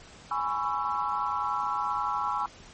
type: chord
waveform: sine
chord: C# minor seventh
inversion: second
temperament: just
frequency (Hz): 831.5 / 997.9 / 1108.7 / 1330.5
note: G#5 / B5 / C#6 / E6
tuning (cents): +2 / +18 / 0 / +16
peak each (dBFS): -32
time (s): 0.31-2.46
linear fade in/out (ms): 2
effects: pink hiss -50 dBFS RMS until 2.73 s + MP3 32 kbps